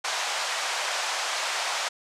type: band-pass noise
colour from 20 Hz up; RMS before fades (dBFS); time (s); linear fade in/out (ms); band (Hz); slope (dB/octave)
pink; -29; 0.04-1.89; 10; 670 to 7600; 24
effects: resampled to 32000 Hz